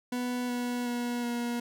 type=tone with pitch steps; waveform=40% pulse; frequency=246.9 / 244.2 / 241.5 / 238.9 Hz; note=B3 / B3 / B3 / A#3; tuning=0 / -19 / -39 / +43 cents; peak=-29 dBFS; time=0.12-1.6 s; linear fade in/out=5 ms; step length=370 ms; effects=none